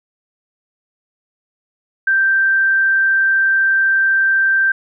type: tone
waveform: sine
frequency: 1568 Hz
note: G6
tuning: in tune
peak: -11 dBFS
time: 2.07-4.72 s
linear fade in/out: 5 ms
effects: none

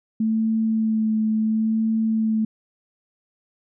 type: tone with vibrato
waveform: sine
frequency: 220 Hz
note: A3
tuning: in tune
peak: -18 dBFS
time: 0.2-2.45 s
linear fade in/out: 5 ms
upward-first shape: sine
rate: 0.72 Hz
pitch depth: 17 cents each way
effects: none

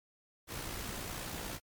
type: noise with amplitude modulation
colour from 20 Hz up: pink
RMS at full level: -39 dBFS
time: 0.47-1.6 s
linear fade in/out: 50 ms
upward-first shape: sine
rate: 59.6 Hz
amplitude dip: 45%
effects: MP3 96 kbps

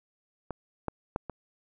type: clicks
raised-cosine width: 1 ms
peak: -20 / -16 / -15 / -22 dBFS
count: 4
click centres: 0.507 / 0.883 / 1.161 / 1.297 s
effects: none

